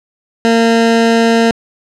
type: tone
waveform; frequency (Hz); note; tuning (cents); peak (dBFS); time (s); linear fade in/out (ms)
20% pulse; 229.2; A#3; -29; -3; 0.45-1.51; 0
effects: low-pass 6000 Hz 12 dB/octave